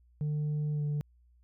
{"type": "tone with pitch glide", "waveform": "sine", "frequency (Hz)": [150, 147.42], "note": ["D3", "D3"], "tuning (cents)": [37, 7], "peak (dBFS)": -26, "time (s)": [0.21, 1.01], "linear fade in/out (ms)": 0, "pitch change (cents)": -30, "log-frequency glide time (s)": [0.73, 0.83], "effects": ["tanh soft clip ceiling -28 dBFS", "added 60 Hz sine -60 dBFS peak until 1.43 s"]}